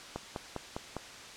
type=click train; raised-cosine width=1 ms; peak=-21 dBFS; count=5; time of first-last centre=0.16-0.966 s; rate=4.96 Hz; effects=white hiss -47 dBFS RMS until 1.36 s + low-pass 6000 Hz 12 dB/octave